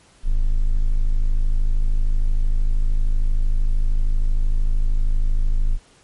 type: tone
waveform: triangle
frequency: 26.5 Hz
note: G#0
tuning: 36 cents sharp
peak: -12 dBFS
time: 0.23-5.79 s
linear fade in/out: 50 ms
effects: pink hiss -53 dBFS RMS until 6.03 s + MP3 48 kbps